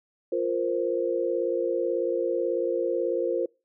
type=chord; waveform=sine; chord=F suspended fourth; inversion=none; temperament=just; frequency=349.2 / 465.6 / 523.8 Hz; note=F4 / Bb4 / C5; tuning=0 / -2 / +2 cents; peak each=-28 dBFS; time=0.32-3.46 s; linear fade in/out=5 ms; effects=noise-tail reverb RT60 0.3 s tail -26 dB re dry